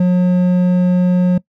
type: tone with hard clipping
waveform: sine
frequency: 180.2 Hz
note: F#3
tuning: 45 cents flat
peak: -11 dBFS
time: 0-1.38 s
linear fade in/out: 5 ms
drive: 6 dB
effects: noise-tail reverb RT60 0.1 s tail -21 dB re dry